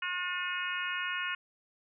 harmonic tone, 359.9 Hz, F#4, 48 cents flat, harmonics 3 / 4 / 5 / 6 / 7 / 8, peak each -40 / -36 / -39 / -43 / -39 / -40 dBFS, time 0.02-1.35 s, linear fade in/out 5 ms, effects none

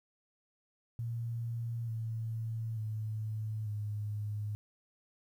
sine tone with pitch steps, 116.54 / 112.51 / 108.61 / 104.85 Hz, A#2 / A2 / A2 / G#2, 0 / +39 / -22 / +17 cents, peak -34 dBFS, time 0.99-4.55 s, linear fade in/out 0 ms, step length 890 ms, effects 11-bit

